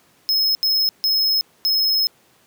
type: tone bursts at uneven times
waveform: square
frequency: 5170 Hz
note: E8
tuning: 34 cents flat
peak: -16 dBFS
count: 4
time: 0.29-0.55 / 0.63-0.89 / 1.04-1.41 / 1.65-2.07 s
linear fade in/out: 0 ms
effects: pink hiss -56 dBFS RMS until 2.46 s + high-pass 150 Hz 12 dB/octave